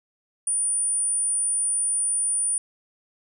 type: tone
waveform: sine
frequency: 9397 Hz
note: D9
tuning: in tune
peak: -21 dBFS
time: 0.47-2.58 s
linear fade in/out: 2 ms
effects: none